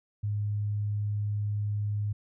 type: tone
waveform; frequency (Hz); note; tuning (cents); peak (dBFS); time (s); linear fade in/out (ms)
sine; 103.83; G#2; 0; -27; 0.23-2.13; 10
effects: none